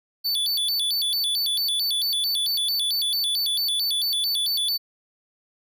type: tone with vibrato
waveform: square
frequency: 3951 Hz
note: B7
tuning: in tune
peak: -22 dBFS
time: 0.24-4.78 s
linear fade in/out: 20 ms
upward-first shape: square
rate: 4.5 Hz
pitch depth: 230 cents each way
effects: none